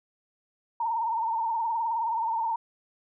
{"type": "tone with vibrato", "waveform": "sine", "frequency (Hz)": 912, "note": "A#5", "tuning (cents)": -38, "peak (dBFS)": -25, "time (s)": [0.8, 2.56], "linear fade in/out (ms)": 5, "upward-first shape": "triangle", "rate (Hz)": 19, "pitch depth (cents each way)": 85, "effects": []}